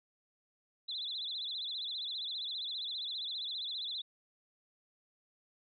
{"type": "tone with vibrato", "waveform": "sine", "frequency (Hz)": 3729, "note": "A#7", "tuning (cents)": 0, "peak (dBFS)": -36, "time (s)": [0.88, 4.02], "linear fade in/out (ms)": 10, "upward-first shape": "sine", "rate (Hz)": 15, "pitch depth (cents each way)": 170, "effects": ["MP3 64 kbps"]}